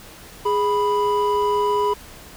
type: tone pair together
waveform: triangle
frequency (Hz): 414.2 / 987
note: G#4 / B5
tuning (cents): -5 / -1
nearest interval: octave + minor third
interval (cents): 1504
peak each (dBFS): -18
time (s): 0.45-1.94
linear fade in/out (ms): 10
effects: pink hiss -42 dBFS RMS until 2.36 s